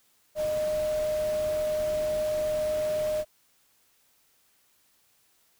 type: tone in noise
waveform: sine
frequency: 613 Hz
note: D#5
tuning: 26 cents flat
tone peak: -25 dBFS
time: 0.35-3.25 s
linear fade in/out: 50 ms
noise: pink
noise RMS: -41 dBFS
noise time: 0.35-3.25 s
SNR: +13 dB
effects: white hiss -66 dBFS RMS until 5.59 s